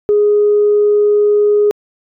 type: tone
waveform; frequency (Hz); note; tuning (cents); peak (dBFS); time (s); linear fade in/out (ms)
sine; 415.3; G#4; 0; -7; 0.09-1.71; 0
effects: tanh soft clip ceiling -3 dBFS